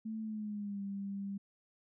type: tone with pitch glide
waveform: sine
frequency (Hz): 220 to 198.28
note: A3 to G3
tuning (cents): 0 to +20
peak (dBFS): -37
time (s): 0.05-1.38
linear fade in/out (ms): 10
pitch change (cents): -180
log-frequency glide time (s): 0.21-0.82
effects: none